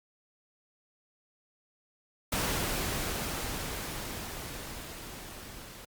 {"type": "noise with level ramp", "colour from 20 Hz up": "pink", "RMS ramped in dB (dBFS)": [-30, -47], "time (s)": [2.32, 5.85], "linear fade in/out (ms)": 5, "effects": ["Opus 48 kbps"]}